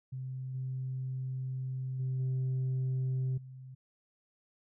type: tone with level steps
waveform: sine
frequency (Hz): 130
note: C3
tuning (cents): -11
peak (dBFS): -36 / -33 / -29 / -27 / -45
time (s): 0.12-3.75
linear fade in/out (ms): 10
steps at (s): 0.54 / 1.99 / 2.19 / 3.37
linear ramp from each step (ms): 10
effects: tanh soft clip ceiling -28 dBFS